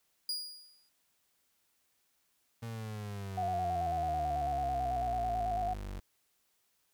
40% pulse tone with exponential decay, 4872 Hz, D#8, 37 cents flat, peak -30 dBFS, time 0.29-0.89 s, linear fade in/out 2 ms, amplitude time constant 130 ms
35% pulse exponential sweep, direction down, 116.54 to 47.26 Hz, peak -37 dBFS, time 2.62-6 s, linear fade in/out 10 ms
sine tone with vibrato, 717 Hz, F5, 45 cents sharp, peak -31 dBFS, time 3.37-5.74 s, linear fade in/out 10 ms, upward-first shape square, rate 9.1 Hz, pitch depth 46 cents each way
effects white hiss -75 dBFS RMS until 6.93 s

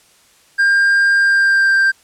triangle tone with pitch glide, 1601 to 1579 Hz, G6 to G6, +36 to +12 cents, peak -8 dBFS, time 0.58-1.92 s, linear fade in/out 20 ms, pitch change -24 cents, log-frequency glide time 1.14-1.76 s, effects white hiss -51 dBFS RMS until 2.03 s + low-pass 10000 Hz 12 dB/octave

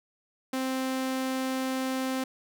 sawtooth tone, 261.6 Hz, C4, in tune, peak -24 dBFS, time 0.53-2.24 s, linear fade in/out 5 ms, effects none

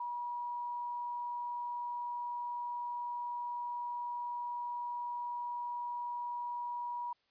sine tone, 964 Hz, B5, 42 cents flat, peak -36 dBFS, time 0-7.13 s, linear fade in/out 5 ms, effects white hiss -75 dBFS RMS until 7.3 s + resampled to 11025 Hz

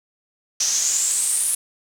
pink noise with band-pass filter sweep, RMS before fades -21 dBFS, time 0.6-1.55 s, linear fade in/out 5 ms, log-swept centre 5800 to 10000 Hz, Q 6.5, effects none

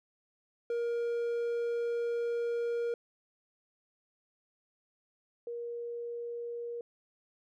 triangle / sine tone pair in turn, 471.2 / 473 Hz, A#4 / A#4, +19 / +25 cents, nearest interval unison, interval 6 cents, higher second, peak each -28 / -36 dBFS, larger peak first, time 0.7-2.94 / 5.47-6.81 s, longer first, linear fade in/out 2 ms, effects none

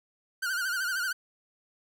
45% pulse tone with vibrato, 1483 Hz, F#6, 4 cents sharp, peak -28 dBFS, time 0.42-1.13 s, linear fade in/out 10 ms, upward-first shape sine, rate 13 Hz, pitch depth 100 cents each way, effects none

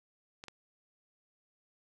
clicks, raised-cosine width 0.2 ms, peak -28 dBFS, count 2, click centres 0.439 / 0.483 s, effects none

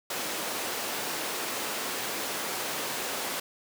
pink high-pass noise, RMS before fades -33 dBFS, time 0.1-3.4 s, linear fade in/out 5 ms, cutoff 360 Hz, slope 12 dB/octave, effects none

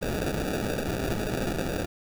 white noise with sample-and-hold, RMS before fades -29 dBFS, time 0.01-1.86 s, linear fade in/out 20 ms, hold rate 1050 Hz, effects none

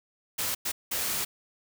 white noise bursts at uneven times, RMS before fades -30 dBFS, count 3, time 0.38-0.55 / 0.65-0.72 / 0.91-1.25 s, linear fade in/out 10 ms, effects none

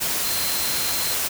sine tone in noise, 4127 Hz, C8, 25 cents flat, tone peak -30 dBFS, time 0.23-1.15 s, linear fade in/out 20 ms, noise white, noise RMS -24 dBFS, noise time 0-1.29 s, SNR -9 dB, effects none

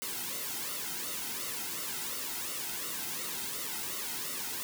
white noise with flanger, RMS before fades -37 dBFS, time 0.02-4.63 s, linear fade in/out 0 ms, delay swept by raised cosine 1.2 to 1.77 ms, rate 2.8 Hz, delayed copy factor -0.7, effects none

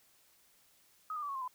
sine tone with pitch steps, 1264 / 1208.3 / 1155.1 / 1104.2 / 1055.6 / 1009 Hz, D#6 / D6 / D6 / C#6 / C6 / B5, +27 / +49 / -29 / -7 / +15 / +37 cents, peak -36 dBFS, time 1.1-1.478 s, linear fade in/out 2 ms, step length 63 ms, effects white hiss -67 dBFS RMS until 1.54 s

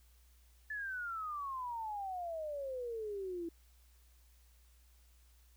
sine exponential sweep, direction down, 1748 to 329.6 Hz, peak -38 dBFS, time 0.7-3.49 s, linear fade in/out 5 ms, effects added 60 Hz sine -62 dBFS peak until 5.56 s + white hiss -71 dBFS RMS until 5.56 s

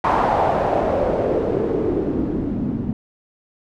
white noise with low-pass filter sweep, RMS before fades -20 dBFS, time 0.04-2.93 s, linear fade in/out 2 ms, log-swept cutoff 940 to 220 Hz, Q 3, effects none

